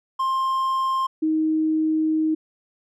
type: tone pair in turn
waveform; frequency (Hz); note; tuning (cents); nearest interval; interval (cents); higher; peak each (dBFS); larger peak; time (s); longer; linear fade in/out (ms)
triangle / sine; 1057 / 314.2; C6 / D#4; +17 / +17; octave + major sixth; 2100; first; -18; neither; 0.19-1.07 / 1.22-2.35; second; 10
effects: none